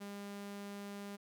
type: tone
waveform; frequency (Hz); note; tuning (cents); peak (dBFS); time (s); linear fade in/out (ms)
sawtooth; 201.7; G3; +50; -40; 0-1.17; 20
effects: none